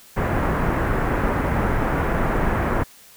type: low-pass noise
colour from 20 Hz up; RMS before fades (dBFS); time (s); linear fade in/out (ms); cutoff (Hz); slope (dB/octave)
pink; -21; 0.16-2.84; 20; 1800; 24
effects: white hiss -48 dBFS RMS until 3.16 s